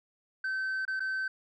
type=tone with dropouts; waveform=sine; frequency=1540 Hz; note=G6; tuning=31 cents flat; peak=-27 dBFS; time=0.44-1.28 s; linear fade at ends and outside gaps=5 ms; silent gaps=0.852-0.878 / 0.996-1.003 s; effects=tanh soft clip ceiling -29 dBFS